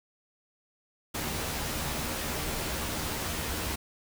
pink noise with comb filter, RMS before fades -33 dBFS, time 1.14-3.76 s, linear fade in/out 10 ms, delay 13 ms, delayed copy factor +0.55, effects none

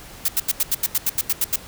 blue noise bursts, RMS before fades -19 dBFS, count 12, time 0.25-1.56 s, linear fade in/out 5 ms, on 34 ms, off 82 ms, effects pink hiss -41 dBFS RMS until 1.67 s

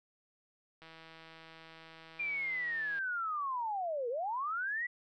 click train, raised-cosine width 0.3 ms, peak -37 dBFS, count 352, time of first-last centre 0.82-2.987 s, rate 162 Hz
sine linear two-way sweep, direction down then up, 2404 to 456.4 to 1985 Hz, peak -33 dBFS, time 2.19-4.87 s, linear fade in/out 10 ms, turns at 4.09 s
effects none

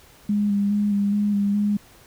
sine tone with vibrato, 204 Hz, G#3, 31 cents flat, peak -18 dBFS, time 0.29-1.77 s, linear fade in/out 5 ms, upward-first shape square, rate 2.4 Hz, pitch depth 20 cents each way, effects pink hiss -51 dBFS RMS until 2.06 s

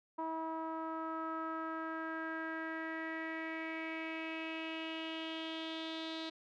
sawtooth tone with low-pass filter sweep, 322.3 Hz, E4, 39 cents flat, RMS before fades -41 dBFS, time 0.18-6.3 s, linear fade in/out 10 ms, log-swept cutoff 1000 to 3900 Hz, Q 5.3, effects none

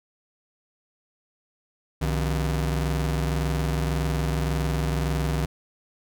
40% pulse ring-modulated tone, 108.6 Hz, A2, 22 cents flat, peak -19 dBFS, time 2.01-5.46 s, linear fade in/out 10 ms, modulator 43.4 Hz, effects none

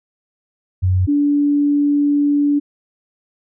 sine tone pair in turn, 92.5 / 289.1 Hz, F#2 / D4, 0 / -27 cents, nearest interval octave + minor sixth, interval 1973 cents, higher second, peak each -12 dBFS, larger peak neither, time 0.82-1.07 / 1.07-2.6 s, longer second, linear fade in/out 20 ms, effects none

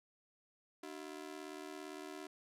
sawtooth ring-modulated tone, 337.8 Hz, E4, 42 cents sharp, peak -39 dBFS, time 0.83-2.27 s, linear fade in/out 5 ms, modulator 38.8 Hz, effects low-pass 12000 Hz 12 dB/octave

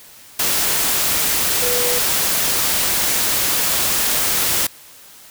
sine tone in noise, 489.8 Hz, B4, 14 cents flat, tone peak -22 dBFS, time 1.62-1.99 s, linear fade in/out 5 ms, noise white, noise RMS -18 dBFS, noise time 0.39-4.67 s, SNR -7 dB, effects white hiss -43 dBFS RMS until 5.3 s

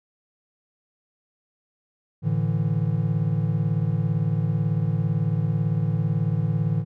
triangle chord, A suspended fourth, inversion none, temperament equal, 110 / 146.83 / 164.81 Hz, A2 / D3 / E3, 0 / 0 / 0 cents, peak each -23 dBFS, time 2.22-6.85 s, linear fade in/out 50 ms, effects none

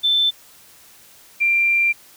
sine tone pair in turn, 3535 / 2372 Hz, A7 / D7, +7 / +17 cents, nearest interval perfect fifth, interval 690 cents, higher first, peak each -14 dBFS, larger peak neither, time 0.03-0.31 / 1.4-1.93 s, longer second, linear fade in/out 20 ms, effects white hiss -48 dBFS RMS until 2.16 s

